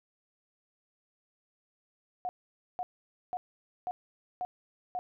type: tone bursts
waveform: sine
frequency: 726 Hz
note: F#5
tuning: 33 cents flat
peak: -31 dBFS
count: 6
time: 2.25-4.99 s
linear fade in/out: 0 ms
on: 40 ms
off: 500 ms
effects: none